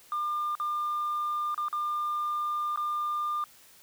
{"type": "tone with dropouts", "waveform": "sine", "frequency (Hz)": 1200, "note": "D6", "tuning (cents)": 37, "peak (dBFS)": -26, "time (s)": [0.12, 3.44], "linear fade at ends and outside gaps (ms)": 1, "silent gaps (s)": [[0.552, 0.599], [1.545, 1.578], [1.684, 1.728], [2.76, 2.774]], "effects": ["tanh soft clip ceiling -25 dBFS", "white hiss -56 dBFS RMS until 3.82 s"]}